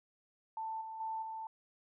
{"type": "tone with level steps", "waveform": "sine", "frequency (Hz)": 887, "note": "A5", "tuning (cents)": 14, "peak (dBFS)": [-37, -42, -36, -40], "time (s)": [0.57, 1.47], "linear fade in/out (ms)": 2, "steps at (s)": [0.81, 1, 1.22], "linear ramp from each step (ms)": 5, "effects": []}